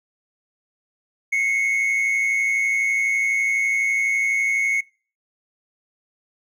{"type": "tone pair together", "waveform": "triangle", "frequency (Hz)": [2088, 2200], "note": ["C7", "C#7"], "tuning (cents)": [-4, -14], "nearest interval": "minor second", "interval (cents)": 90, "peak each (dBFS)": [-23, -16], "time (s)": [1.32, 4.81], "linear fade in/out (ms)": 10, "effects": ["noise-tail reverb RT60 0.4 s tail -25 dB re dry", "tanh soft clip ceiling -12 dBFS"]}